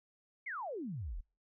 sine exponential sweep, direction down, 2276 to 33.64 Hz, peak -38 dBFS, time 0.46-1.21 s, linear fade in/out 10 ms, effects noise-tail reverb RT60 0.3 s tail -25 dB re dry

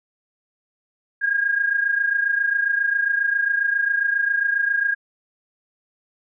sine tone pair together, 1622.6 / 1650 Hz, G#6 / G#6, -41 / -12 cents, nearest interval unison, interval 29 cents, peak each -19 / -24 dBFS, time 1.21-4.95 s, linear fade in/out 20 ms, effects none

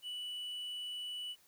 triangle tone, 2960 Hz, F#7, in tune, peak -38 dBFS, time 0.02-1.36 s, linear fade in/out 50 ms, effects white hiss -67 dBFS RMS until 1.47 s

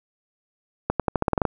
accelerating click train, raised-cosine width 1 ms, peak -6 dBFS, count 10, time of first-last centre 0.9-1.453 s, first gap 97 ms, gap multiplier 0.88, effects none

